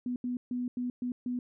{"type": "tone bursts at uneven times", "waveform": "sine", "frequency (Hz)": 246.9, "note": "B3", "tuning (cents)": 0, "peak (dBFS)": -30, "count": 6, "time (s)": [[0.06, 0.16], [0.24, 0.37], [0.51, 0.68], [0.77, 0.9], [1.02, 1.12], [1.26, 1.39]], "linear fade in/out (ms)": 2, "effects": []}